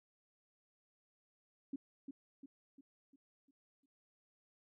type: tone with echo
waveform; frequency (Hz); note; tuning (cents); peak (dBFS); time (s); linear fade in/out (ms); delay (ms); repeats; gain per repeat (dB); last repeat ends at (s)
sine; 274.7; C#4; -16; -38; 1.73-1.76; 5; 350; 6; -6; 3.86
effects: none